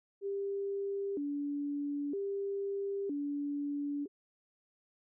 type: tone with vibrato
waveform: sine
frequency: 337.9 Hz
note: E4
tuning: 43 cents sharp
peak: -33 dBFS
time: 0.21-4.08 s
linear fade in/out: 50 ms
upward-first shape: square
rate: 0.52 Hz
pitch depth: 280 cents each way
effects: none